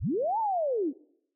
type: linear two-way sweep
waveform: sine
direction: up then down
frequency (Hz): 35.74 to 924 to 245.9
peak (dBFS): -25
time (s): 0-0.93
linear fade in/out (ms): 50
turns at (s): 0.39
effects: noise-tail reverb RT60 0.7 s tail -21 dB re dry